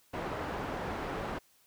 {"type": "low-pass noise", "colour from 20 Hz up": "white", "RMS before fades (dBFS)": -37, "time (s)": [0.13, 1.39], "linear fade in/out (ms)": 10, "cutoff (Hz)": 1000, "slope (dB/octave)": 12, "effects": ["white hiss -66 dBFS RMS until 1.66 s"]}